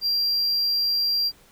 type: tone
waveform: triangle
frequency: 4746 Hz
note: D8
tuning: 17 cents sharp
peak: -19 dBFS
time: 0.01-1.32 s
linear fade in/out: 50 ms
effects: pink hiss -55 dBFS RMS until 1.51 s